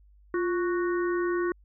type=harmonic tone with a mistuned harmonic; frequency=370 Hz; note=F#4; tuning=in tune; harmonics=1 / 3 / 4 / 5; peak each=-25 / -35 / -37 / -39 dBFS; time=0.34-1.52 s; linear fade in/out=2 ms; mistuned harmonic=1; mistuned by=-98 cents; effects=added 50 Hz sine -54 dBFS peak until 1.64 s